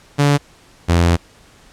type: tone pair in turn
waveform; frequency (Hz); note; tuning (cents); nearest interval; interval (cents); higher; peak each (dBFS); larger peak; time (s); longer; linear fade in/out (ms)
sawtooth; 143.8 / 85.5; D3 / F2; -36 / -36; major sixth; 900; first; -7; neither; 0.18-0.38 / 0.88-1.17; second; 20
effects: pink hiss -48 dBFS RMS until 1.72 s + low-pass 9000 Hz 12 dB/octave